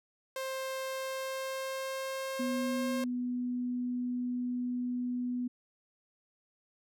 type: tone with pitch glide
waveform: sawtooth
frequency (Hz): 528 to 533.5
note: C5 to C5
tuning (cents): +16 to +34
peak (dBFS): -31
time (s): 0.36-3.04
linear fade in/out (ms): 2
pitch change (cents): +18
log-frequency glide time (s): 0.84-2.38
type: tone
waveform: sine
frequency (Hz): 246.9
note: B3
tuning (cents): 0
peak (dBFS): -31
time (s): 2.39-5.48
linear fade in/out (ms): 10
effects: none